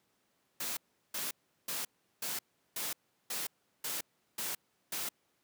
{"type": "noise bursts", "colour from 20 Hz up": "white", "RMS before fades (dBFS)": -37, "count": 9, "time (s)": [0.6, 5.09], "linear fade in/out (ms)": 5, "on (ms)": 170, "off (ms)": 370, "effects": ["pink hiss -75 dBFS RMS until 5.43 s", "high-pass 150 Hz 12 dB/octave"]}